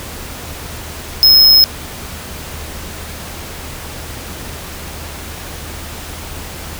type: tone with amplitude modulation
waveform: square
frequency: 5150 Hz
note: E8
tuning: 41 cents flat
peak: -3 dBFS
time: 1.23-1.64 s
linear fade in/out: 0 ms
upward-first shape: sine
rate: 130 Hz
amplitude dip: 40%
effects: added 77 Hz sine -32 dBFS peak until 6.79 s + pink hiss -29 dBFS RMS until 6.79 s